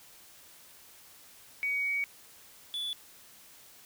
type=tone pair in turn; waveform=sine / triangle; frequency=2251 / 3453 Hz; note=C#7 / A7; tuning=+26 / -33 cents; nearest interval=perfect fifth; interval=741 cents; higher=second; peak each=-28 / -31 dBFS; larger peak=first; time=1.63-2.04 / 2.74-2.93 s; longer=first; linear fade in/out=0 ms; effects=white hiss -55 dBFS RMS until 3.85 s